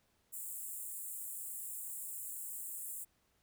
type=high-pass noise; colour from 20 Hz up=pink; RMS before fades=-44 dBFS; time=0.32-3.05 s; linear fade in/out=20 ms; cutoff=7400 Hz; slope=96 dB/octave; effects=pink hiss -75 dBFS RMS until 3.42 s